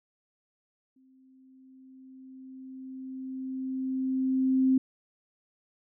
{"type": "tone with exponential growth", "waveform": "sine", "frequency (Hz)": 261.9, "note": "C4", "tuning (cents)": 2, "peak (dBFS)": -19, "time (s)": [0.96, 4.78], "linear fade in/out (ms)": 5, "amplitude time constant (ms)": 830, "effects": []}